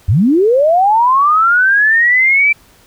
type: linear sweep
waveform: sine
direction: up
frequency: 75.1 to 2349 Hz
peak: -7 dBFS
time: 0.08-2.53 s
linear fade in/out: 10 ms
effects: pink hiss -47 dBFS RMS until 2.86 s